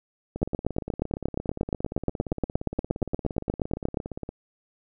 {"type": "two click trains", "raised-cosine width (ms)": 2, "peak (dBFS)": [-19, -10], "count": [69, 31], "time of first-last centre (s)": [[0.36, 4.291], [0.43, 3.972]], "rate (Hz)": [17.3, 8.47], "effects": []}